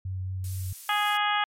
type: tone with vibrato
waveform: sine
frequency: 93.5 Hz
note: F#2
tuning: 19 cents sharp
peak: -29 dBFS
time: 0.05-0.73 s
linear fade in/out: 5 ms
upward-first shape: sine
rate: 4.5 Hz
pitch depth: 12 cents each way
type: noise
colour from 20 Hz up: violet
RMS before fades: -38 dBFS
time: 0.44-1.17 s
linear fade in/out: 2 ms
type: harmonic tone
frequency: 415.3 Hz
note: G#4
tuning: in tune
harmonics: 2 / 3 / 4 / 5 / 6 / 7 / 8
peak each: -27 / -28 / -30 / -33 / -36 / -33 / -34 dBFS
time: 0.89-1.44 s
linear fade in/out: 2 ms
effects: low-pass 12000 Hz 12 dB/octave + MP3 64 kbps